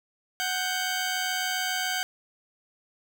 15% pulse tone pair together, 740.4 / 1568 Hz, F#5 / G6, +1 / 0 cents, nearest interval octave + minor second, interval 1299 cents, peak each -23 dBFS, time 0.4-2.03 s, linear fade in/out 0 ms, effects none

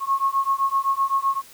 sine beating tone pair, 1087 / 1094.8 Hz, C#6 / C#6, -34 / -22 cents, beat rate 7.8 Hz, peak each -22 dBFS, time 0-1.42 s, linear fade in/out 50 ms, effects white hiss -47 dBFS RMS until 1.53 s

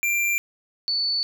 square / sine tone pair in turn, 2371 / 4476 Hz, D7 / C#8, +16 / +16 cents, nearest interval major seventh, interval 1100 cents, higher second, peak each -21 dBFS, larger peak neither, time 0.03-0.38 / 0.88-1.23 s, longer neither, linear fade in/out 0 ms, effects none

